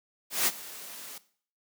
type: noise with ADSR envelope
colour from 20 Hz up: white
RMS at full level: -24 dBFS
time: 0.3-1.18 s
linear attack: 170 ms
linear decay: 36 ms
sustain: -19 dB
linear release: 3 ms
effects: noise-tail reverb RT60 0.5 s tail -17 dB re dry + high-pass 200 Hz 12 dB/octave